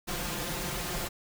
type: noise with comb filter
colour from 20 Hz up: pink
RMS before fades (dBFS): -34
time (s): 0.07-1.09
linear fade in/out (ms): 20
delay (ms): 5.7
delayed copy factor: +0.65
effects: none